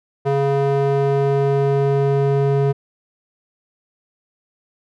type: tone with band-pass filter sweep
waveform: square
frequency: 139.1 Hz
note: C#3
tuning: 6 cents sharp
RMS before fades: -17 dBFS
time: 0.25-2.73 s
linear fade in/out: 20 ms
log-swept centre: 510 to 330 Hz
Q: 1.3
effects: none